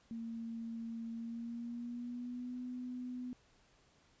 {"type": "tone with pitch glide", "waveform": "sine", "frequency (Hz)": [228.8, 249.5], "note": ["A#3", "B3"], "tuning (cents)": [-32, 18], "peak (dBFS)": -40, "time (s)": [0.11, 3.33], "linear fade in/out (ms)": 0, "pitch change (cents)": 150, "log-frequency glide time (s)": [1.12, 2.59], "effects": ["pink hiss -69 dBFS RMS until 4.2 s", "resampled to 16000 Hz"]}